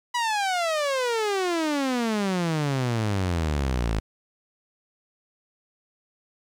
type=exponential sweep; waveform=sawtooth; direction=down; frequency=987.8 to 51.91 Hz; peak=-19 dBFS; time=0.14-4 s; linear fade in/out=10 ms; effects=low-pass 8000 Hz 12 dB/octave + 9-bit